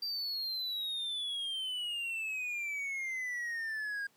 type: exponential sweep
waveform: triangle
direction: down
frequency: 4724 to 1613 Hz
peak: -33 dBFS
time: 0.02-4.07 s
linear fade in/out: 5 ms
effects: pink hiss -68 dBFS RMS until 4.16 s + high-pass 200 Hz 12 dB/octave